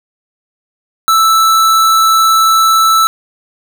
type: tone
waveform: square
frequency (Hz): 1318.5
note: E6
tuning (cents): 0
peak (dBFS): -7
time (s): 1.08-3.07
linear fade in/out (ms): 0
effects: none